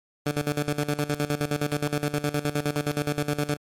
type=tone with tremolo; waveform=15% pulse; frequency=146.83 Hz; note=D3; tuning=in tune; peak=-16 dBFS; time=0.26-3.57 s; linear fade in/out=5 ms; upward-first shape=square; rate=9.6 Hz; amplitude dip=80%; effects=MP3 64 kbps